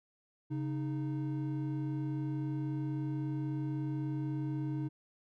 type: tone pair together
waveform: triangle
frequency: 137.55 / 308.8 Hz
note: C#3 / D#4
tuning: -13 / -13 cents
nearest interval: octave + major second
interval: 1400 cents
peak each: -33 / -35 dBFS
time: 0.5-4.89 s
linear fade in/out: 20 ms
effects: none